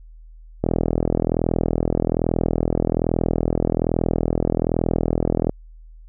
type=click train; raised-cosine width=2 ms; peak=-5 dBFS; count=201; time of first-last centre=0.64-5.494 s; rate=41.2 Hz; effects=added 40 Hz sine -40 dBFS peak until 6.08 s